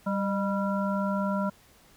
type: harmonic tone with a mistuned harmonic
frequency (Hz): 196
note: G3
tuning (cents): 0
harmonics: 1 / 3 / 5 / 7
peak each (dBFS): -27 / -32 / -34 / -35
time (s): 0.06-1.5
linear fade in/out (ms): 10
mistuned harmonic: 3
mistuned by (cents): +57
effects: pink hiss -58 dBFS RMS until 1.96 s